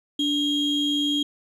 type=ring-modulated tone; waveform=triangle; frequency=1771 Hz; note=A6; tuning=11 cents sharp; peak=-16 dBFS; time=0.19-1.23 s; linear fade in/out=5 ms; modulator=1480 Hz; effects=none